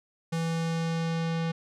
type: tone with low-pass filter sweep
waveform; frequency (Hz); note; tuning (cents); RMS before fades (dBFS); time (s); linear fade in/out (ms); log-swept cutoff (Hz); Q
square; 164.81; E3; 0; -29; 0.32-1.52; 10; 8800 to 4000; 0.96
effects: none